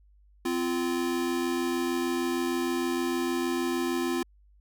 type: tone pair together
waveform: square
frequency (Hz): 258.5 / 345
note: C4 / F4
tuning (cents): -21 / -21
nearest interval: perfect fourth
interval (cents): 500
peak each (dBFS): -31 / -29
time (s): 0.45-4.23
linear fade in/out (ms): 5
effects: added 50 Hz sine -56 dBFS peak until 4.6 s